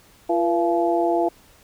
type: harmonic tone with a mistuned harmonic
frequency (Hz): 170.9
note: F3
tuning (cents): -37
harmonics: 2 / 3 / 4 / 5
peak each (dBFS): -21 / -27 / -21 / -27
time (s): 0.29-1.29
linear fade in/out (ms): 10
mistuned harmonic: 3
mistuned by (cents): -100
effects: pink hiss -53 dBFS RMS until 1.63 s